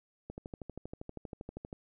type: click train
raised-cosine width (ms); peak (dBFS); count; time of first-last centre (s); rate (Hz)
2; -28; 19; 0.3-1.729; 12.6
effects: none